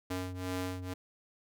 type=ring-modulated tone; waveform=sawtooth; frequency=183.7 Hz; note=F#3; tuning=12 cents flat; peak=-28 dBFS; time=0.1-0.94 s; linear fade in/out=10 ms; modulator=90.8 Hz; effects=none